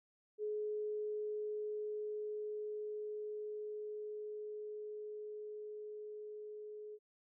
sine tone with level ramp, 423.1 Hz, G#4, 32 cents sharp, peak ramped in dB -36 to -46 dBFS, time 0.38-6.99 s, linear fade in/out 50 ms, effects none

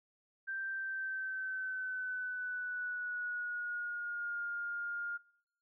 sine tone with pitch glide, 1568 to 1413.2 Hz, G6 to F6, 0 to +20 cents, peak -36 dBFS, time 0.47-5.18 s, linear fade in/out 20 ms, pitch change -180 cents, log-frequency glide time 0.69-4.44 s, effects noise-tail reverb RT60 0.7 s tail -24 dB re dry

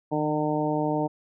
harmonic tone with a mistuned harmonic, 151.4 Hz, D#3, 47 cents flat, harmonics 1 / 2 / 3 / 4 / 5 / 6, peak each -31 / -27 / -31 / -30 / -32 / -32 dBFS, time 0.11-1.08 s, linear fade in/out 20 ms, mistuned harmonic 1, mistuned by +32 cents, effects none

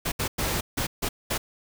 pink noise bursts at uneven times, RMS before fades -27 dBFS, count 6, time 0.05-0.12 / 0.19-0.28 / 0.38-0.61 / 0.77-0.87 / 1.02-1.09 / 1.3-1.38 s, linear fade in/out 10 ms, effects none

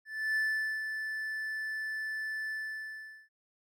triangle tone with ADSR envelope, 1752 Hz, A6, 8 cents flat, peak -25 dBFS, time 0.05-3.29 s, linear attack 310 ms, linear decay 450 ms, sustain -7 dB, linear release 780 ms, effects none

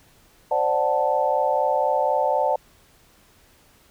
sine chord, D dominant seventh, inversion third, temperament equal, 523.3 / 587.3 / 740 / 880 Hz, C5 / D5 / F#5 / A5, 0 / 0 / 0 / 0 cents, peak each -25 / -23 / -25 / -23 dBFS, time 0.51-2.56 s, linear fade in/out 5 ms, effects pink hiss -56 dBFS RMS until 3.9 s

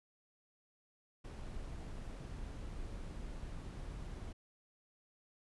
brown noise, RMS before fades -45 dBFS, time 1.24-4.33 s, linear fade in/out 10 ms, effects resampled to 24000 Hz

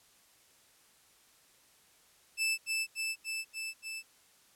sawtooth tone with echo, 2637 Hz, E7, in tune, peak -25 dBFS, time 2.37-2.58 s, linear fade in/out 50 ms, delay 290 ms, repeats 5, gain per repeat -2 dB, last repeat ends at 4.03 s, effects white hiss -64 dBFS RMS until 4.55 s + low-pass 12000 Hz 12 dB/octave

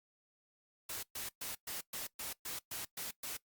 white noise bursts, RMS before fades -42 dBFS, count 10, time 0.89-3.37 s, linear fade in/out 5 ms, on 140 ms, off 120 ms, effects noise-tail reverb RT60 0.1 s tail -20 dB re dry + Opus 48 kbps

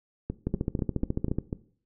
two click trains, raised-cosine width 3 ms, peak -14 / -17 dBFS, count 14 / 6, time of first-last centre 0.47-1.385 / 0.3-1.529 s, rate 14.2 / 4.07 Hz, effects noise-tail reverb RT60 0.5 s tail -17 dB re dry

